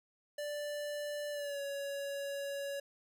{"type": "tone with pitch glide", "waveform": "square", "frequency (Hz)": [587.3, 561.1], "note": ["D5", "C#5"], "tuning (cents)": [0, 21], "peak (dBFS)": -38, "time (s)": [0.38, 2.8], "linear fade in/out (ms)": 5, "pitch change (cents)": -79, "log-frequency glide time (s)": [1.31, 1.61], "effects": []}